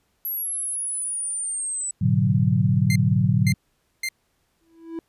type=linear sweep; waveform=sine; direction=down; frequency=11690 to 7870 Hz; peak=-25 dBFS; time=0.25-1.91 s; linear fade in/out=2 ms
type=chord; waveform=sine; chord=G# half-diminished seventh; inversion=none; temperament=equal with one note detuned; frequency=106.44 / 123.47 / 146.83 / 185 Hz; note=G#2 / B2 / D3 / F#3; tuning=+43 / 0 / 0 / 0 cents; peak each=-22 dBFS; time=2.01-3.54 s; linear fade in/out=10 ms
type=tone bursts; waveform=sawtooth; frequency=2093 Hz; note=C7; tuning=in tune; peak=-21 dBFS; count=3; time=2.9-4.088 s; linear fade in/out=2 ms; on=56 ms; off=510 ms
type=tone with exponential growth; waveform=triangle; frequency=329.6 Hz; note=E4; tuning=in tune; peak=-24 dBFS; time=4.61-4.99 s; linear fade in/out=1 ms; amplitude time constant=82 ms
effects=pink hiss -69 dBFS RMS until 5.08 s + resampled to 32000 Hz